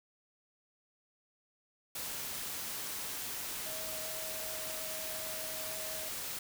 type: tone in noise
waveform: sine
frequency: 633 Hz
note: D#5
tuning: 30 cents sharp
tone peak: -46 dBFS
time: 3.66-6.09 s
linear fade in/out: 5 ms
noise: white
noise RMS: -40 dBFS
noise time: 1.95-6.39 s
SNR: -9 dB
effects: none